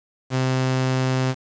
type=tone; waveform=sawtooth; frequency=130 Hz; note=C3; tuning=11 cents flat; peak=-15 dBFS; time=0.3-1.35 s; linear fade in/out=50 ms; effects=resampled to 16000 Hz + 7-bit